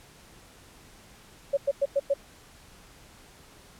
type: tone bursts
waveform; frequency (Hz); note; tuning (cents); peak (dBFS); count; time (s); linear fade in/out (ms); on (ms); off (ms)
sine; 558; C#5; +11; -20; 5; 1.53-2.14; 10; 42; 100
effects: pink hiss -53 dBFS RMS until 3.79 s + low-pass 12000 Hz 12 dB/octave